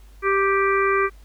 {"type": "harmonic tone", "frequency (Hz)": 392, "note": "G4", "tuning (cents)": 0, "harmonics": [1, 3, 4, 5, 6], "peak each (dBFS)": [-20, -21, -27, -27, -28], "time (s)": [0.22, 1.1], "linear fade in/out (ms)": 50, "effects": ["added 50 Hz sine -43 dBFS peak until 1.24 s", "pink hiss -57 dBFS RMS until 1.24 s"]}